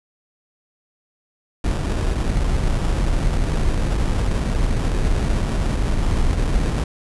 brown noise with sample-and-hold, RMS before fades -19 dBFS, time 1.64-6.84 s, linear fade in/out 5 ms, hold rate 2100 Hz, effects resampled to 24000 Hz

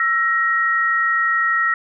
sine tone pair together, 1334 / 1886.6 Hz, E6 / A#6, +20 / +20 cents, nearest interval tritone, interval 600 cents, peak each -19 / -17 dBFS, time 0-1.74 s, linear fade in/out 2 ms, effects none

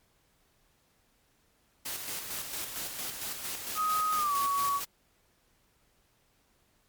white noise with tremolo, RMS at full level -36 dBFS, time 1.85-4.85 s, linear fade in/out 10 ms, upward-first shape square, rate 4.4 Hz, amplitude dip 40%
sine tone with pitch glide, 1256 to 1125.5 Hz, D#6 to C#6, +16 to +26 cents, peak -26 dBFS, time 3.75-4.81 s, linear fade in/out 50 ms, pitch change -190 cents, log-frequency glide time 4.15-4.35 s
effects pink hiss -69 dBFS RMS until 6.88 s + MP3 96 kbps

